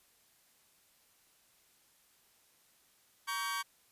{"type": "chord", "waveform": "sawtooth", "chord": "G diminished", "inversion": "first", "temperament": "just", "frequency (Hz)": [940.8, 1128.9, 1568], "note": ["Bb5", "Db6", "G6"], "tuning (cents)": [16, 31, 0], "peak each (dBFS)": [-39, -33, -36], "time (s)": [3.27, 3.63], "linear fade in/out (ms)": 20, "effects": ["white hiss -68 dBFS RMS until 3.91 s", "resampled to 32000 Hz"]}